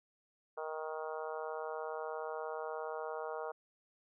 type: harmonic tone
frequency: 156.9 Hz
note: D#3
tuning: 15 cents sharp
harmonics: 3 / 4 / 5 / 6 / 7 / 8 / 9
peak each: -42 / -44 / -46 / -48 / -49 / -50 / -51 dBFS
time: 0.57-3.52 s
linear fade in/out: 10 ms
effects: none